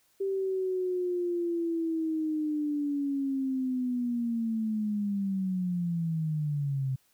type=linear sweep; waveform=sine; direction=down; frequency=392 to 130 Hz; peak=-27 dBFS; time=0.2-6.96 s; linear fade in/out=10 ms; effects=white hiss -68 dBFS RMS until 7.13 s